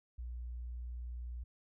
sine tone, 60.2 Hz, B1, 44 cents flat, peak -40 dBFS, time 0.18-1.44 s, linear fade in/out 10 ms, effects none

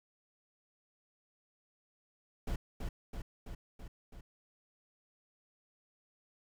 brown noise with echo, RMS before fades -35 dBFS, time 2.47-2.56 s, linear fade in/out 5 ms, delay 330 ms, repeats 5, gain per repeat -3 dB, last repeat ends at 4.21 s, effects none

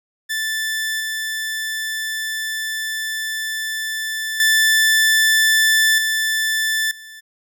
sawtooth tone with level steps, 1760 Hz, A6, in tune, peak -17 / -19 / -9 / -14 / -33 dBFS, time 0.29-7.21 s, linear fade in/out 20 ms, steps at 1 / 4.4 / 5.98 / 6.91 s, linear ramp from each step 2 ms, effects none

